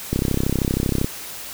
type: click train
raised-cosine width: 3 ms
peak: -7 dBFS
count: 31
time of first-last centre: 0.13-1.045 s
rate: 32.8 Hz
effects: white hiss -34 dBFS RMS until 1.53 s